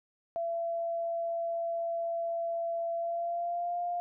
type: tone with pitch glide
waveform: sine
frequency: 674 to 701.4 Hz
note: E5 to F5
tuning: +38 to +7 cents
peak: -30 dBFS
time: 0.36-4 s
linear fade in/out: 0 ms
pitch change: +69 cents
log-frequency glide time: 2.93-3.79 s
effects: none